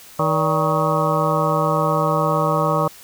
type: harmonic tone with a mistuned harmonic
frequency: 157.8 Hz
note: D#3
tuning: 25 cents sharp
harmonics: 1 / 2 / 3 / 4 / 5 / 6 / 7 / 8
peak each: -22 / -28 / -25 / -22 / -28 / -27 / -22 / -25 dBFS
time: 0.19-2.88 s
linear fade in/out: 5 ms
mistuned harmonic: 4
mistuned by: -140 cents
effects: white hiss -43 dBFS RMS until 3.03 s